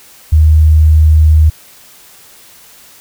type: tone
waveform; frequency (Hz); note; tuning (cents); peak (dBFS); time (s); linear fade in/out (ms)
sine; 77.78; D#2; 0; -3; 0.32-1.5; 10
effects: white hiss -40 dBFS RMS until 3 s